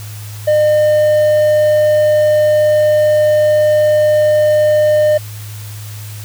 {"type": "tone", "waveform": "triangle", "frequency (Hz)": 606, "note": "D#5", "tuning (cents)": -46, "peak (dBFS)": -6, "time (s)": [0.47, 5.18], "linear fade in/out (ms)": 10, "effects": ["added 105 Hz sine -26 dBFS peak until 6.24 s", "white hiss -35 dBFS RMS until 6.24 s"]}